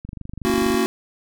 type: click train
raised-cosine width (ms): 5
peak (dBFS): -21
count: 18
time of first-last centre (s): 0.05-0.744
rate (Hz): 24.5
type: chord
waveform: square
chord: F# dominant seventh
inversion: first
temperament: just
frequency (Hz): 231.2 / 277.5 / 333 / 370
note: A#3 / C#4 / E4 / F#4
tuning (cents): -14 / +2 / +18 / 0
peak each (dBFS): -23 / -26 / -27 / -22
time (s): 0.45-0.86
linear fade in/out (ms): 0
effects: none